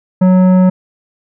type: tone with tanh clipping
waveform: sine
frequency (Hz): 184.6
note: F#3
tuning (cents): -4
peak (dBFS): -7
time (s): 0.21-0.7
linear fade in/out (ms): 10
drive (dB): 12
effects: none